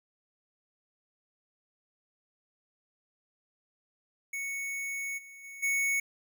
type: tone with level steps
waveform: square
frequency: 2217 Hz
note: C#7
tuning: in tune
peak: -34 / -48 / -44 / -27 dBFS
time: 4.33-6 s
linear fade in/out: 5 ms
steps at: 5.17 / 5.43 / 5.62 s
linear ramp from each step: 20 ms
effects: none